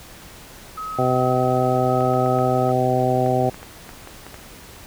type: tone with tremolo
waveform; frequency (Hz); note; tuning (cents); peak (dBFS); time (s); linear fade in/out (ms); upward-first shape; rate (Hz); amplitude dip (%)
sine; 1275; D#6; +42; -27; 0.77-2.72; 10; square; 0.89; 30
type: harmonic tone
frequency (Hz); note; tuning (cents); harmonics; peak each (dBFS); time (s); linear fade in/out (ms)
127.2; C3; -48; 1 / 2 / 3 / 4 / 5 / 6; -23 / -25 / -24 / -25 / -23 / -22; 0.98-3.5; 10
type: clicks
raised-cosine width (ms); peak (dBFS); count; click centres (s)
0.5; -22; 12; 2.007 / 2.137 / 2.261 / 2.387 / 2.692 / 3.262 / 3.544 / 3.63 / 3.892 / 4.074 / 4.266 / 4.343
effects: pink hiss -42 dBFS RMS until 4.86 s